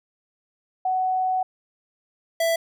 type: tone pair in turn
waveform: sine / square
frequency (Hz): 746 / 662.8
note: F#5 / E5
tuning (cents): +14 / +9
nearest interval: major second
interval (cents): 205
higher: first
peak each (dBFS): -20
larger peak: neither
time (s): 0.85-1.43 / 2.4-2.56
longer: first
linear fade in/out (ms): 5
effects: none